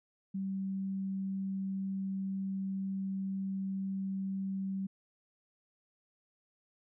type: tone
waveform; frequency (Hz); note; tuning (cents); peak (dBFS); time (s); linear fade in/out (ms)
sine; 193; G3; -27; -33; 0.34-4.87; 10
effects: none